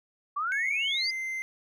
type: exponential sweep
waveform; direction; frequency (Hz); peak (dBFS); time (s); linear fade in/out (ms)
sine; up; 1121 to 4979; -27; 0.36-1.11; 10
type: tone with pitch glide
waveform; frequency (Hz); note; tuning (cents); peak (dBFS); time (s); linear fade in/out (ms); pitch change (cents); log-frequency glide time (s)
triangle; 2200 to 2077; C#7 to C7; -14 to -13; -29; 0.52-1.42; 0; -99; 0.89-1.04
effects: none